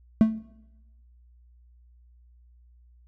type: tone with exponential decay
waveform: triangle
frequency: 220 Hz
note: A3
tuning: in tune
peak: -8 dBFS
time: 0.21-0.38 s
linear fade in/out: 0 ms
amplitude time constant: 36 ms
effects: noise-tail reverb RT60 1.0 s tail -19 dB re dry + added 60 Hz sine -53 dBFS peak until 3.07 s